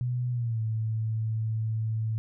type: tone with pitch glide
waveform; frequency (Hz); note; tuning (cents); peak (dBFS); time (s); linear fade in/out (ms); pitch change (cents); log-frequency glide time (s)
sine; 123.47 to 110.64; B2 to A2; 0 to +10; -26; 0.01-2.18; 0; -190; 0.31-0.61
effects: none